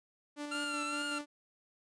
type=tone with tremolo; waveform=sawtooth; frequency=293.2 Hz; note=D4; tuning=3 cents flat; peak=-34 dBFS; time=0.36-1.26 s; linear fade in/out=50 ms; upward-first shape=square; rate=5.3 Hz; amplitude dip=30%
type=tone with vibrato; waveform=25% pulse; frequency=1378 Hz; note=F6; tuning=24 cents flat; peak=-32 dBFS; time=0.51-1.19 s; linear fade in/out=10 ms; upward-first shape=triangle; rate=2.3 Hz; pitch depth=59 cents each way
effects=resampled to 22050 Hz